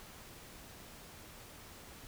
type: silence
effects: pink hiss -53 dBFS RMS until 2.07 s